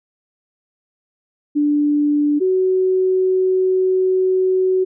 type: tone pair in turn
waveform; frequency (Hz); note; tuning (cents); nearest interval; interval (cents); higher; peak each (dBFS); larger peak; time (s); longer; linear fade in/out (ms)
sine; 293.7 / 373.6; D4 / F#4; 0 / +17; major third; 417; second; -13; neither; 1.55-2.4 / 2.4-4.85; second; 20
effects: none